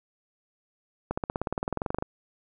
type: accelerating click train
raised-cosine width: 1 ms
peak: -14 dBFS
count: 19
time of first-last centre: 1.11-2.024 s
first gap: 65 ms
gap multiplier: 0.97
effects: none